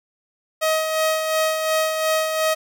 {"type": "tone with tremolo", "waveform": "sawtooth", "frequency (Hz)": 632, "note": "D#5", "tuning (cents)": 27, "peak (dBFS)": -13, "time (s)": [0.61, 2.55], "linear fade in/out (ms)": 20, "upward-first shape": "sine", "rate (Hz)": 2.8, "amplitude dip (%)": 45, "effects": []}